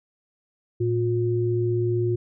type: tone pair together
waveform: sine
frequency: 113.86 / 356.8 Hz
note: A#2 / F4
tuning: -40 / +37 cents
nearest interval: octave + minor sixth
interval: 1977 cents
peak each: -23 dBFS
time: 0.8-2.16 s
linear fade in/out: 10 ms
effects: none